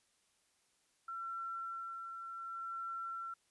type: tone with tremolo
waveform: sine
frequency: 1353 Hz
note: E6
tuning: 45 cents sharp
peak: -39 dBFS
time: 1.08-3.34 s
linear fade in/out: 5 ms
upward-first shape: sine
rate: 0.68 Hz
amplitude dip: 40%
effects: white hiss -75 dBFS RMS until 3.5 s + resampled to 24000 Hz